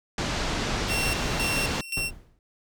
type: low-pass noise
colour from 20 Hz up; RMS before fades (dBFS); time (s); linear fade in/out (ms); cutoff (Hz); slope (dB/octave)
pink; -28; 0.18-1.81; 2; 6500; 24
type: tone with tremolo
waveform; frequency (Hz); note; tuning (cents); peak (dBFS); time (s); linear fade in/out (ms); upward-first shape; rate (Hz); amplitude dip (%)
sawtooth; 2722; F7; -45; -23; 0.87-2.11; 50; square; 1.9; 75
type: noise with exponential decay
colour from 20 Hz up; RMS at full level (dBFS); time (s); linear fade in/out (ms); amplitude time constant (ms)
brown; -27; 1.97-2.39; 1; 91
effects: none